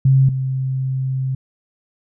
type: tone pair in turn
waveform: sine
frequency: 133.7 / 131.86 Hz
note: C3 / C3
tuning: +38 / +14 cents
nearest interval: unison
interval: 24 cents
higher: first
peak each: -9 / -18 dBFS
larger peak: first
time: 0.05-0.29 / 0.29-1.35 s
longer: second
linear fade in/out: 5 ms
effects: none